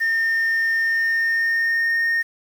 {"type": "tone with pitch glide", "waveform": "sine", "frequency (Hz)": [1818, 1839.1], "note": ["A#6", "A#6"], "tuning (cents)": [-44, -24], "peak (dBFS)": -15, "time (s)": [0, 2.23], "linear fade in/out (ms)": 20, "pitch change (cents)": 20, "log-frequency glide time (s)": [0.8, 2.03], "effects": ["tanh soft clip ceiling -16 dBFS", "7-bit"]}